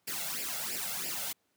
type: noise with flanger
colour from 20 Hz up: white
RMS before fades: -36 dBFS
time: 0.07-1.33 s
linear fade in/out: 10 ms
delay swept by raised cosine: 0.39 to 1.49 ms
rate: 3 Hz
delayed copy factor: +0.8
effects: pink hiss -75 dBFS RMS until 1.56 s + high-pass 150 Hz 12 dB/octave